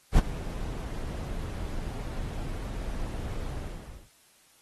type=noise with ADSR envelope; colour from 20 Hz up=brown; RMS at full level=-18 dBFS; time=0.12-4.09 s; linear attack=65 ms; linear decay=19 ms; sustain=-16 dB; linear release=560 ms; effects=white hiss -61 dBFS RMS until 4.61 s + AAC 32 kbps